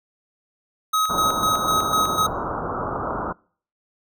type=tone with tremolo; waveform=square; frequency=1270 Hz; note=D#6; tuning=35 cents sharp; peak=-18 dBFS; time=0.93-2.27 s; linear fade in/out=10 ms; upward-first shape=square; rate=4 Hz; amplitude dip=50%
type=low-pass noise; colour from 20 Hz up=white; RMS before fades=-27 dBFS; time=1.09-3.33 s; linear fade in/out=10 ms; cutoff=1400 Hz; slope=96 dB/octave
effects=noise-tail reverb RT60 0.5 s tail -26 dB re dry